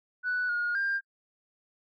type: tone with pitch steps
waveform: sine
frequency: 1484 / 1434 / 1597 Hz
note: F#6 / F6 / G6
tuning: +5 / +45 / +32 cents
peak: -25 dBFS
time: 0.23-1.01 s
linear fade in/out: 50 ms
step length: 260 ms
effects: noise-tail reverb RT60 0.1 s tail -24 dB re dry + tanh soft clip ceiling -23 dBFS